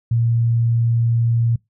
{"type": "tone", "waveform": "sine", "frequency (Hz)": 116.54, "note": "A#2", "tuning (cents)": 0, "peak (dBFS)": -14, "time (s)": [0.11, 1.56], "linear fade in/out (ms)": 5, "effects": ["noise-tail reverb RT60 0.2 s tail -25 dB re dry"]}